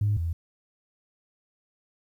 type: tone pair in turn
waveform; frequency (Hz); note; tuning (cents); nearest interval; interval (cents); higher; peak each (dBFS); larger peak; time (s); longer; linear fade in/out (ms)
sine; 103.83 / 83.42; G#2 / E2; 0 / +21; major third; 379; first; -20 / -25; first; 0.01-0.17 / 0.17-0.33; neither; 5
effects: tanh soft clip ceiling -17 dBFS + 10-bit